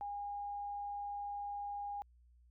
sine tone, 814 Hz, G#5, 35 cents flat, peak -39 dBFS, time 0.01-2.02 s, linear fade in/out 0 ms, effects added 60 Hz sine -62 dBFS peak until 2.5 s

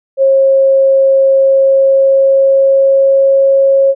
sine tone with pitch glide, 540 to 544.7 Hz, C#5 to C#5, -45 to -30 cents, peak -5 dBFS, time 0.17-3.95 s, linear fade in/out 50 ms, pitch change +15 cents, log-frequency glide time 1.36-3.5 s, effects none

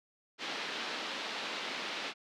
white band-pass noise, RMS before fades -39 dBFS, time 0.38-2.14 s, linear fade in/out 50 ms, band 210 to 4100 Hz, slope 24 dB/octave, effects none

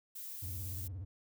violet noise, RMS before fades -45 dBFS, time 0.15-0.88 s, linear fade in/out 10 ms
triangle tone with vibrato, 91 Hz, F#2, 28 cents flat, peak -38 dBFS, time 0.42-1.05 s, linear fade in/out 10 ms, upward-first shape sine, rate 17 Hz, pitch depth 220 cents each way
effects none

